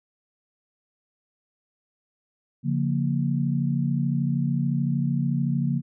sine chord, Bb minor, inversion first, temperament equal with one note detuned, 141.18 / 174.61 / 233.1 Hz, Db3 / F3 / Bb3, +32 / 0 / 0 cents, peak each -24 / -27 / -27 dBFS, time 2.63-5.82 s, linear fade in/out 50 ms, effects none

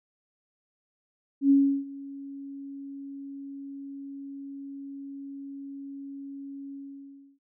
sine tone with ADSR envelope, 277.2 Hz, C#4, in tune, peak -15 dBFS, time 1.41-7.39 s, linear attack 93 ms, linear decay 340 ms, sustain -22 dB, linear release 660 ms, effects none

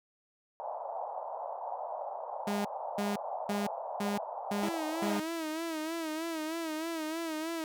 white band-pass noise, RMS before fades -39 dBFS, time 0.6-5.18 s, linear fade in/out 0 ms, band 580 to 900 Hz, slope 48 dB/octave
sawtooth tone bursts, 204 Hz, G#3, 31 cents flat, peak -27 dBFS, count 6, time 2.47-5.2 s, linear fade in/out 5 ms, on 180 ms, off 330 ms
sawtooth tone with vibrato, 321.4 Hz, E4, 44 cents flat, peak -30 dBFS, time 4.63-7.64 s, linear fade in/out 0 ms, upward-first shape sine, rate 3.2 Hz, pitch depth 73 cents each way
effects none

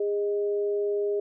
sine tone pair together, 408.9 / 622.3 Hz, G#4 / D#5, -27 / 0 cents, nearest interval perfect fifth, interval 727 cents, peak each -24 / -35 dBFS, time 0-1.2 s, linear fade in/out 5 ms, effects none

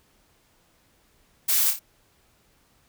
blue noise with echo, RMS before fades -22 dBFS, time 1.48-1.71 s, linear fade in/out 10 ms, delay 28 ms, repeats 3, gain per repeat -6 dB, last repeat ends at 1.794 s, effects pink hiss -63 dBFS RMS until 2.88 s

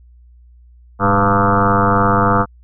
sine tone with frequency modulation, 694 Hz, F5, 11 cents flat, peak -10 dBFS, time 0.99-2.46 s, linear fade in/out 50 ms, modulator 97.5 Hz, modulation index 6.9, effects added 60 Hz sine -42 dBFS peak until 2.63 s

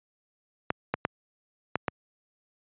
clicks, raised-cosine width 0.5 ms, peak -10 dBFS, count 5, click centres 0.704 / 0.94 / 1.051 / 1.756 / 1.882 s, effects high-pass 100 Hz 12 dB/octave + resampled to 8000 Hz

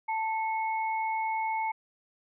sine tone pair together, 884.4 / 2191 Hz, A5 / C#7, +9 / -21 cents, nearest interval octave + major third, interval 1570 cents, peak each -28 / -36 dBFS, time 0.08-1.72 s, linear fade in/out 10 ms, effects none

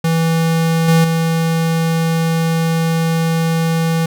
square tone with level steps, 164 Hz, E3, 9 cents flat, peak -13 / -9 / -14 dBFS, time 0.04-4.06 s, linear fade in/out 5 ms, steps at 0.88 / 1.04 s, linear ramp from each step 5 ms, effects none

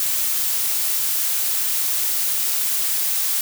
blue noise, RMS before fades -21 dBFS, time 0-3.41 s, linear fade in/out 2 ms, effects none

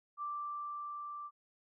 sine tone with level ramp, 1174.7 Hz, D6, in tune, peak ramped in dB -36 to -42 dBFS, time 0.17-1.31 s, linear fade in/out 50 ms, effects none

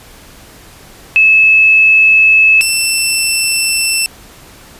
sine / 15% pulse tone pair in turn, 2600 / 2676 Hz, E7 / E7, -24 / +25 cents, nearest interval unison, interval 49 cents, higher second, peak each -4 dBFS, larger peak neither, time 1.16-2.61 / 2.61-4.06 s, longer neither, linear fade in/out 0 ms, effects pink hiss -38 dBFS RMS until 4.79 s + resampled to 32000 Hz

